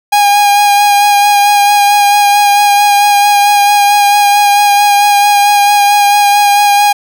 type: tone with vibrato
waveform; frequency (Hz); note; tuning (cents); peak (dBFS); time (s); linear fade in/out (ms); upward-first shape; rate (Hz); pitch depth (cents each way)
45% pulse; 817; G#5; -29; -5; 0.12-6.93; 10; sine; 4.5; 17
effects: none